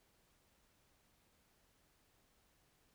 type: silence
effects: pink hiss -74 dBFS RMS until 2.94 s

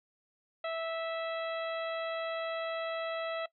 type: harmonic tone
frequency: 656 Hz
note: E5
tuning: 9 cents flat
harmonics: 1 / 2 / 3 / 4 / 5 / 6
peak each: -34 / -40 / -44 / -46 / -48 / -50 dBFS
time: 0.64-3.46 s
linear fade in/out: 5 ms
effects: noise-tail reverb RT60 0.1 s tail -20 dB re dry

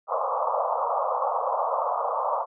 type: band-pass noise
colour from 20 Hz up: white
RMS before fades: -26 dBFS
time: 0.07-2.46 s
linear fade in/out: 50 ms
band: 490 to 1200 Hz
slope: 96 dB/octave
effects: none

